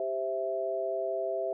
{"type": "chord", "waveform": "sine", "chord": "C major", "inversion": "second", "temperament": "equal", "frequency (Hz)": [392, 523.3, 659.3], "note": ["G4", "C5", "E5"], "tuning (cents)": [0, 0, 0], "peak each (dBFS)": [-35, -36, -31], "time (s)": [0, 1.53], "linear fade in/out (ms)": 2, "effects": []}